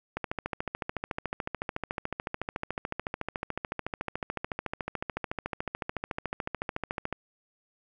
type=click train; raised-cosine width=0.5 ms; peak=-16 dBFS; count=97; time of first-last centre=0.17-7.127 s; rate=13.8 Hz; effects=none